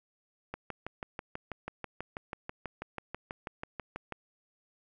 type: click train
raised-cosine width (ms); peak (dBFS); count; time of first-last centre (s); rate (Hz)
0.5; -22; 23; 0.54-4.123; 6.14
effects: none